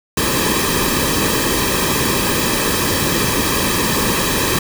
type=noise with comb filter; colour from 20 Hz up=pink; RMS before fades=-17 dBFS; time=0.17-4.59 s; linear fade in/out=5 ms; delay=1.4 ms; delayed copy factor=-0.7; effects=none